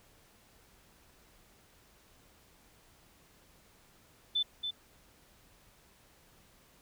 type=tone with echo; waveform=sine; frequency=3520 Hz; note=A7; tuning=in tune; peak=-27 dBFS; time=4.35-4.43 s; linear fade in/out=10 ms; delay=280 ms; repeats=1; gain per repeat=-6 dB; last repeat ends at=4.71 s; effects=pink hiss -63 dBFS RMS until 6.81 s